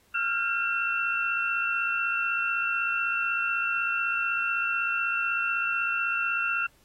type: tone cluster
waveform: sine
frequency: 1346 / 1402 / 1595 / 2703 Hz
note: E6 / F6 / G6 / E7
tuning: +36 / +6 / +30 / +43 cents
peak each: -35 / -28 / -37 / -28 dBFS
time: 0.14-6.67 s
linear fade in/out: 10 ms
effects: pink hiss -63 dBFS RMS until 6.84 s + AAC 48 kbps